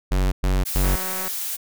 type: tone bursts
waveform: square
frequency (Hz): 46.71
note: F#1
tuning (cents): +17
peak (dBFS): -18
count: 3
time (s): 0.11-0.96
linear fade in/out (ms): 10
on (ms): 210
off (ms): 110
type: noise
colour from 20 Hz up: blue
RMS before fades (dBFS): -28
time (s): 0.65-1.57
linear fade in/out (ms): 20
type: click train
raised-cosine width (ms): 0.5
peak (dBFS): -18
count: 83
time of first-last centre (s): 0.84-1.279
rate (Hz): 187
effects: none